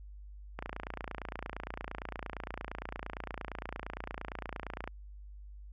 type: click train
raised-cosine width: 0.5 ms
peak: -23 dBFS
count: 124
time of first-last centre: 0.59-4.876 s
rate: 28.7 Hz
effects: added 50 Hz sine -46 dBFS peak until 5.72 s